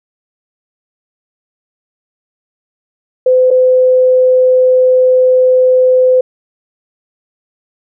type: tone with dropouts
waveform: sine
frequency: 510 Hz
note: C5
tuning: 44 cents flat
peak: -5 dBFS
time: 3.26-6.21 s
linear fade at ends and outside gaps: 5 ms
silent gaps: 3.505-3.51 s
effects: none